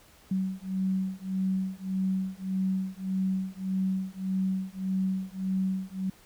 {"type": "beating tone pair", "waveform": "sine", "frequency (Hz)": [188.5, 190.2], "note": ["F#3", "F#3"], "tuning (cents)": [32, 48], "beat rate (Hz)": 1.7, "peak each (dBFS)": -30, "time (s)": [0.31, 6.1], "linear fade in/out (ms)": 5, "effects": ["pink hiss -57 dBFS RMS until 6.25 s"]}